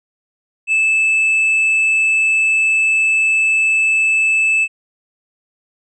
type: tone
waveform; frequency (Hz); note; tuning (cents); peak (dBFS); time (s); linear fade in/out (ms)
triangle; 2623; E7; -9; -10; 0.67-4.68; 50
effects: resampled to 22050 Hz